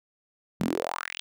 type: tone with high-pass filter sweep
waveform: sawtooth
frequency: 42.91 Hz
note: F1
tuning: 30 cents flat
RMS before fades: -31 dBFS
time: 0.6-1.2 s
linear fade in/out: 0 ms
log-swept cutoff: 170 to 3400 Hz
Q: 5
effects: none